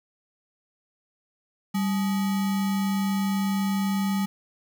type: tone with sample-and-hold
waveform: sine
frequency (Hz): 196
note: G3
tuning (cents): 0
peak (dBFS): -22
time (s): 1.74-4.26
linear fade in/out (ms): 10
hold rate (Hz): 1050
effects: none